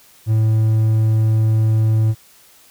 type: tone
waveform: triangle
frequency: 110 Hz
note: A2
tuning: in tune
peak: -10 dBFS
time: 0.26-2.15 s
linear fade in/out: 50 ms
effects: white hiss -49 dBFS RMS until 2.7 s